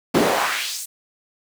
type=noise with high-pass filter sweep; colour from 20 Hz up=brown; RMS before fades=-21 dBFS; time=0.14-0.86 s; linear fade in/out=10 ms; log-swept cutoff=230 to 9300 Hz; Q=1.7; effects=none